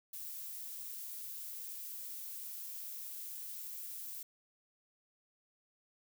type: noise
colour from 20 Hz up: violet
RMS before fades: -45 dBFS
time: 0.13-4.23 s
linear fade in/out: 5 ms
effects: none